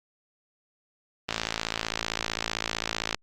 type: click train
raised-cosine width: 0.2 ms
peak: -9 dBFS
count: 104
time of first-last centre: 1.29-3.146 s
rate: 55.5 Hz
effects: Opus 24 kbps